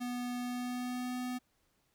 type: tone with pitch glide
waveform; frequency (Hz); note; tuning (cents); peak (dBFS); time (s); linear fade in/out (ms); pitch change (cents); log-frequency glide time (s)
square; 245.6 to 249.9; B3 to B3; -9 to +21; -36; 0-1.39; 20; +30; 0.38-1.19
effects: pink hiss -75 dBFS RMS until 1.94 s